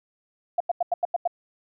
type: tone bursts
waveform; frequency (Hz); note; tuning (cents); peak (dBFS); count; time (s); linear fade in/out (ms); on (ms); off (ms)
sine; 698.5; F5; 0; -19; 7; 0.58-1.276; 5; 24; 88
effects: none